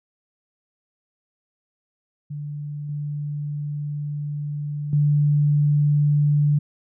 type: tone with level steps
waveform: sine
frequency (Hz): 146.83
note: D3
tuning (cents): 0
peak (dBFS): -28 / -25 / -15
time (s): 2.3-6.59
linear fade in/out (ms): 10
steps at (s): 2.89 / 4.93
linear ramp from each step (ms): 2
effects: none